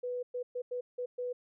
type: tone bursts at uneven times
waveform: sine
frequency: 493.9 Hz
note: B4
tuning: in tune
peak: -33 dBFS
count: 6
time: 0.03-0.23 / 0.34-0.43 / 0.55-0.62 / 0.71-0.81 / 0.98-1.06 / 1.18-1.33 s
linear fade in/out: 10 ms
effects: none